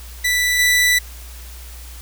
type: tone with level steps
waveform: sawtooth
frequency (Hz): 1975.5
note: B6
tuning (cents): 0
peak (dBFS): -12 / -9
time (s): 0.24-0.99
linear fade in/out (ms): 10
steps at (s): 0.59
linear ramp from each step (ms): 2
effects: added 60 Hz sine -34 dBFS peak until 2.01 s + white hiss -41 dBFS RMS until 2.01 s